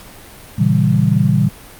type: chord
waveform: sine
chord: A# diminished seventh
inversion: none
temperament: equal with one note detuned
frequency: 116.54 / 138.59 / 162.45 / 196 Hz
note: A#2 / C#3 / E3 / G3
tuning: 0 / 0 / -25 / 0 cents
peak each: -16 dBFS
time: 0.58-1.49 s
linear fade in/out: 10 ms
effects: pink hiss -38 dBFS RMS until 1.79 s + Opus 48 kbps